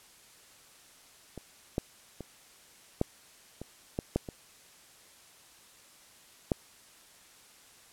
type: clicks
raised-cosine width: 2 ms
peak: -27 / -15 / -26 / -12 / -26 / -17 / -13 / -25 / -12 dBFS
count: 9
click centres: 1.377 / 1.781 / 2.207 / 3.014 / 3.616 / 3.989 / 4.16 / 4.288 / 6.518 s
effects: white hiss -57 dBFS RMS until 7.92 s + low-pass 11000 Hz 12 dB/octave